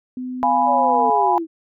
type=tone; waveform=sine; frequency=253.1 Hz; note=B3; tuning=43 cents sharp; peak=-25 dBFS; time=0.17-1.1 s; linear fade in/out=2 ms
type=chord; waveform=sine; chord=F diminished; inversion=none; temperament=equal; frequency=698.5 / 830.6 / 987.8 Hz; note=F5 / Ab5 / Cb6; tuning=0 / 0 / 0 cents; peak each=-21 / -17 / -19 dBFS; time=0.43-1.38 s; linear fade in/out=0 ms
type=linear sweep; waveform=sine; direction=down; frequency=592 to 314.5 Hz; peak=-22 dBFS; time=0.65-1.47 s; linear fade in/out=50 ms
effects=none